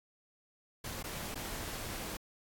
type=noise with dropouts; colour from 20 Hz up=pink; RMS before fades=-41 dBFS; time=0.84-2.17 s; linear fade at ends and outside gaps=5 ms; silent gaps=1.027-1.039 / 1.346-1.355 s; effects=AAC 64 kbps